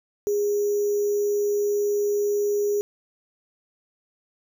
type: tone with sample-and-hold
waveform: sine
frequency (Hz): 410.9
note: G#4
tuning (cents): -18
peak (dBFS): -20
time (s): 0.27-2.81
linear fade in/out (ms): 0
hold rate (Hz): 6300
effects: none